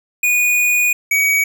square tone pair in turn, 2460 / 2262 Hz, D#7 / C#7, -20 / +34 cents, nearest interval minor second, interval 146 cents, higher first, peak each -13 dBFS, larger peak neither, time 0.23-0.93 / 1.11-1.44 s, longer first, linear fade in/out 5 ms, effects none

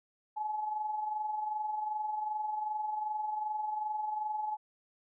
sine tone with amplitude modulation, 853 Hz, G#5, 46 cents sharp, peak -30 dBFS, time 0.36-4.57 s, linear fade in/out 20 ms, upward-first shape sine, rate 22.6 Hz, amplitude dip 50%, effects none

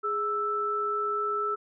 sine tone pair together, 415.8 / 1320 Hz, G#4 / E6, +2 / +2 cents, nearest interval octave + minor sixth, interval 2000 cents, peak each -32 / -27 dBFS, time 0.03-1.56 s, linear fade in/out 20 ms, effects none

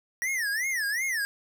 square tone with vibrato, 1871 Hz, A#6, 6 cents sharp, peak -27 dBFS, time 0.22-1.25 s, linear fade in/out 0 ms, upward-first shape sine, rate 2.7 Hz, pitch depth 250 cents each way, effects none

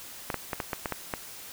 clicks, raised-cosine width 0.5 ms, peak -14 dBFS, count 8, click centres 0.302 / 0.343 / 0.532 / 0.602 / 0.732 / 0.858 / 0.923 / 1.138 s, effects white hiss -44 dBFS RMS until 1.52 s

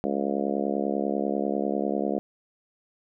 harmonic tone, 70.1 Hz, C#2, 20 cents sharp, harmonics 3 / 4 / 5 / 6 / 7 / 8 / 9 / 10, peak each -30 / -31 / -32 / -33 / -33 / -34 / -35 / -35 dBFS, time 0.04-2.19 s, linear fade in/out 0 ms, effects none

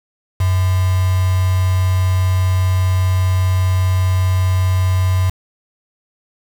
sine tone with quantisation, 92.5 Hz, F#2, in tune, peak -12 dBFS, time 0.4-5.3 s, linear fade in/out 5 ms, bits 4, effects none

